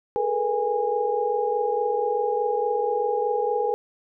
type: tone cluster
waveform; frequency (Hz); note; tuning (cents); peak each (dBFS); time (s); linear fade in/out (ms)
sine; 416.4 / 439.9 / 484.6 / 821; G#4 / A4 / B4 / G#5; +5 / 0 / -33 / -20; -31 / -27 / -25 / -26; 0.16-3.74; 0
effects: none